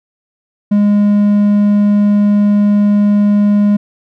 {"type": "tone", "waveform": "triangle", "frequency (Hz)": 205.7, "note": "G#3", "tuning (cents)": -16, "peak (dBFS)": -5, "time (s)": [0.71, 3.77], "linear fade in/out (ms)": 10, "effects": []}